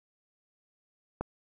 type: click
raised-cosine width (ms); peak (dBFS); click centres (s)
1; -18; 1.21
effects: none